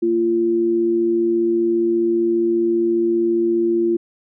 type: tone pair together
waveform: sine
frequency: 229.2 / 344.1 Hz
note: A#3 / F4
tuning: -29 / -26 cents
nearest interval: perfect fifth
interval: 703 cents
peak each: -25 / -15 dBFS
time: 0.02-3.97 s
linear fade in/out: 10 ms
effects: none